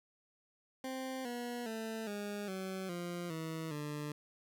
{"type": "tone with pitch steps", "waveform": "20% pulse", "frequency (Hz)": [261.6, 241.3, 222.5, 205.2, 189.3, 174.6, 161.03, 148.52], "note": ["C4", "B3", "A3", "G#3", "F#3", "F3", "E3", "D3"], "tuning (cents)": [0, -40, 20, -21, 40, 0, -40, 20], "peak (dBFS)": -34, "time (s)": [0.84, 4.12], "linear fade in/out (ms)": 2, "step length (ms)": 410, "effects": []}